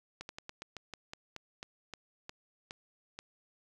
slowing click train, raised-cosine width 0.2 ms, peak -25 dBFS, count 14, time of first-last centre 0.21-3.19 s, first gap 81 ms, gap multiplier 1.16, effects none

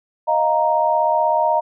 sine chord, Eb suspended second, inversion none, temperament equal, 622.3 / 698.5 / 932.3 Hz, Eb5 / F5 / Bb5, 0 / 0 / 0 cents, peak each -19 / -21 / -17 dBFS, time 0.27-1.61 s, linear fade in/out 20 ms, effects none

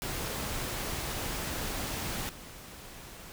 pink noise with level steps, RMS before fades -35 / -47 dBFS, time 0.02-3.32 s, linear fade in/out 0 ms, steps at 2.29 s, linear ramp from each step 2 ms, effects none

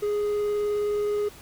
triangle tone with vibrato, 415.3 Hz, G#4, in tune, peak -21 dBFS, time 0.02-1.29 s, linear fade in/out 10 ms, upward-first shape triangle, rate 19 Hz, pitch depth 9 cents each way, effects pink hiss -47 dBFS RMS until 1.41 s

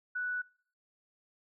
sine tone, 1480 Hz, F#6, in tune, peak -32 dBFS, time 0.15-0.42 s, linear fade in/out 10 ms, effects noise-tail reverb RT60 0.6 s tail -26 dB re dry

